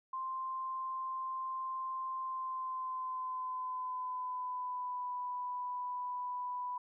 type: tone with pitch glide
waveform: sine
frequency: 1046.5 to 990.6 Hz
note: C6 to B5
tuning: 0 to +5 cents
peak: -36 dBFS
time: 0.13-6.78 s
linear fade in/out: 5 ms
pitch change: -95 cents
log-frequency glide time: 2.19-5.11 s
effects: none